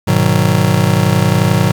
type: chord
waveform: square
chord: G# minor seventh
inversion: none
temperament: just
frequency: 103.83 / 124.59 / 155.74 / 186.89 Hz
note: G#2 / B2 / D#3 / F#3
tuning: 0 / +16 / +2 / +18 cents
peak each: -16 dBFS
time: 0.07-1.72 s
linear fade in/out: 10 ms
effects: 7-bit